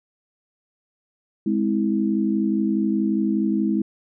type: chord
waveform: sine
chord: Ab augmented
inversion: none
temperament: just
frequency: 207.7 / 259.6 / 324.5 Hz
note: Ab3 / C4 / E4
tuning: 0 / -13 / -27 cents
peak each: -21 / -26 / -23 dBFS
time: 1.46-3.82 s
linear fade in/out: 5 ms
effects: none